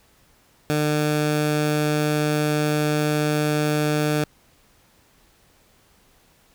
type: tone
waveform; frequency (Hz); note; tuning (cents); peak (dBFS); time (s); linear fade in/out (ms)
15% pulse; 150.5; D3; +43; -13; 0.7-4.24; 0
effects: pink hiss -58 dBFS RMS until 6.54 s